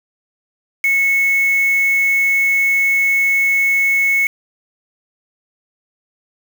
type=tone with quantisation; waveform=sine; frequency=2198 Hz; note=C#7; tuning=15 cents flat; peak=-12 dBFS; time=0.84-4.27 s; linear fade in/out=2 ms; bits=4; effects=none